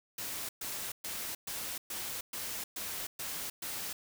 white noise bursts, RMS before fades -39 dBFS, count 9, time 0.18-3.93 s, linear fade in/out 5 ms, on 310 ms, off 120 ms, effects none

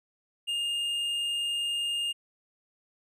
triangle tone with tanh clipping, 2825 Hz, F7, 19 cents sharp, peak -29 dBFS, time 0.47-2.13 s, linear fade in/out 20 ms, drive 11 dB, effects none

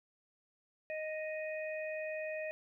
harmonic tone, 622.3 Hz, D#5, in tune, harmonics 1 / 3 / 4, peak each -38 / -46 / -45 dBFS, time 0.9-2.51 s, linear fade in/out 0 ms, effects 13-bit

